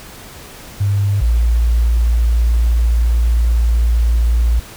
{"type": "tone pair in turn", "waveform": "sine", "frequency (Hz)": [100.3, 57.73], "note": ["G2", "A#1"], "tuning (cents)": [40, -16], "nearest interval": "minor seventh", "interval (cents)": 956, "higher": "first", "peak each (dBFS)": [-12, -10], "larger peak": "second", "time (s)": [[0.8, 1.21], [1.21, 4.6]], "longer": "second", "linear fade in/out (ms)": 10, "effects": ["pink hiss -36 dBFS RMS until 4.76 s"]}